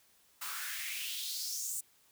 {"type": "noise with high-pass filter sweep", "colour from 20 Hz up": "white", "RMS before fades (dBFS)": -39, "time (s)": [0.41, 1.81], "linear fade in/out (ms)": 10, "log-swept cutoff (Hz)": [1100, 8300], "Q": 3.5, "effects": ["white hiss -67 dBFS RMS until 2.11 s"]}